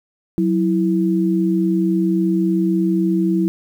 sine tone pair together, 185.2 / 328.8 Hz, F#3 / E4, +2 / -4 cents, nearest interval minor seventh, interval 994 cents, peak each -17 dBFS, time 0.38-3.48 s, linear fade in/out 0 ms, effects 8-bit

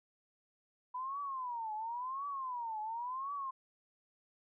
sine tone with vibrato, 987.8 Hz, B5, in tune, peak -37 dBFS, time 0.94-3.51 s, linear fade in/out 10 ms, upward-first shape triangle, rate 0.94 Hz, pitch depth 270 cents each way, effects none

